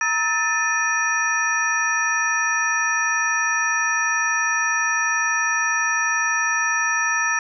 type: tone cluster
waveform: sine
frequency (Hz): 937 / 1296 / 1774 / 2471 / 5760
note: A#5 / E6 / A6 / D#7 / F#8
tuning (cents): +9 / -30 / +14 / -13 / -47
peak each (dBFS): -29 / -25 / -21 / -27 / -27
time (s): 0.01-7.39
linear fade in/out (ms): 2
effects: none